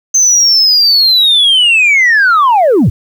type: linear sweep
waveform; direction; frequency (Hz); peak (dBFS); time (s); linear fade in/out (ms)
sine; down; 6272 to 72; -3; 0.14-2.9; 10
effects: tanh soft clip ceiling -3 dBFS + 7-bit